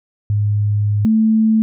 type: tone pair in turn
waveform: sine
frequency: 103.83 / 220 Hz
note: G#2 / A3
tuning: 0 / 0 cents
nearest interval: octave + minor second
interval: 1300 cents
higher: second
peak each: -13 / -10 dBFS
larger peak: second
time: 0.3-1.05 / 1.05-1.62 s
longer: first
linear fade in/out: 0 ms
effects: none